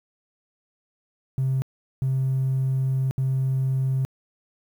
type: tone bursts at uneven times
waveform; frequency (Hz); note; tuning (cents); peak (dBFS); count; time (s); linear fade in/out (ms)
triangle; 132.4; C3; +21; -17; 3; 1.38-1.62 / 2.02-3.11 / 3.18-4.05; 0
effects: tanh soft clip ceiling -17 dBFS + 9-bit